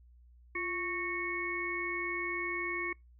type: harmonic tone with a mistuned harmonic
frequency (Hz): 367.8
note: F#4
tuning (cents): -10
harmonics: 1 / 3 / 5 / 6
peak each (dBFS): -39 / -41 / -41 / -35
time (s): 0.55-2.93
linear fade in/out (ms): 5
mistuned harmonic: 1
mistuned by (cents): -100
effects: noise-tail reverb RT60 0.2 s tail -26 dB re dry + added 60 Hz sine -56 dBFS peak until 3.19 s